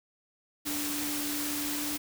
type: tone in noise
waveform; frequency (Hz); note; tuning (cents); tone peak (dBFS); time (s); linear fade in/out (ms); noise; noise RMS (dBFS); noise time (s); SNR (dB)
sine; 293.7; D4; 0; -35; 0.65-1.98; 20; white; -34; 0.65-1.98; -4
effects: none